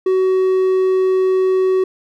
triangle tone, 375.4 Hz, F#4, 25 cents sharp, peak -10 dBFS, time 0.06-1.84 s, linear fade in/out 5 ms, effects none

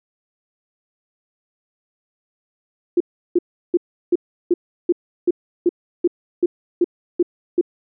sine tone bursts, 350 Hz, F4, 4 cents sharp, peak -11 dBFS, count 13, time 2.97-7.612 s, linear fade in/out 5 ms, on 34 ms, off 350 ms, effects none

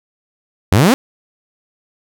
sawtooth exponential sweep, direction up, 82.5 to 287.8 Hz, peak -4 dBFS, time 0.72-0.94 s, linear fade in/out 0 ms, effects none

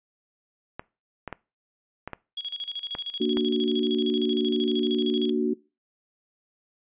clicks, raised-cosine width 0.5 ms, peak -18 dBFS, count 7, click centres 0.795 / 1.277 / 1.327 / 2.076 / 2.133 / 2.951 / 3.371 s
sine tone with tremolo, 3322 Hz, G#7, in tune, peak -28 dBFS, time 2.37-5.3 s, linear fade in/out 5 ms, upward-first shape square, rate 13 Hz, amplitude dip 80%
sine chord, Bb augmented, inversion none, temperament equal, 233.1 / 293.7 / 370 Hz, Bb3 / D4 / F#4, 0 / 0 / 0 cents, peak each -26 / -27 / -25 dBFS, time 3.2-5.54 s, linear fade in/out 10 ms
effects noise-tail reverb RT60 0.3 s tail -22 dB re dry + resampled to 8000 Hz

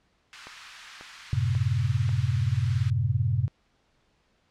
pink high-pass noise, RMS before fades -44 dBFS, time 0.33-2.9 s, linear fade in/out 0 ms, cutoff 1200 Hz, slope 24 dB/octave
click train, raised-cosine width 0.5 ms, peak -27 dBFS, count 4, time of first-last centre 0.47-2.092 s, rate 1.85 Hz
sine chord, F# diminished, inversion none, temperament equal, 92.5 / 110 / 130.81 Hz, F#2 / A2 / C3, 0 / 0 / 0 cents, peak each -28 / -26 / -26 dBFS, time 1.33-3.48 s, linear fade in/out 0 ms
effects pink hiss -68 dBFS RMS until 4.5 s + low-pass 5000 Hz 12 dB/octave

